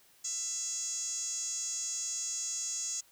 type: tone with band-pass filter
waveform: 5% pulse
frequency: 669 Hz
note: E5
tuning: 25 cents sharp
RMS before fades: -36 dBFS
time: 0.24-3.01 s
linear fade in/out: 10 ms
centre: 6700 Hz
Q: 7.9
effects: white hiss -63 dBFS RMS until 3.11 s